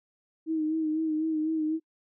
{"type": "tone with vibrato", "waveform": "sine", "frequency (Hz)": 314.5, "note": "D#4", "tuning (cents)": 19, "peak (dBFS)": -25, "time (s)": [0.46, 1.8], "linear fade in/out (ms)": 50, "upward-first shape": "sine", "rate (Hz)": 4, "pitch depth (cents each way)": 40, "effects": ["noise-tail reverb RT60 0.1 s tail -26 dB re dry"]}